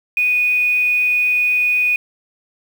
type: tone with quantisation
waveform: sine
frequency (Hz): 2476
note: D#7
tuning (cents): -9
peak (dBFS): -13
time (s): 0.17-1.96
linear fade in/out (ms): 2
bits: 6
effects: none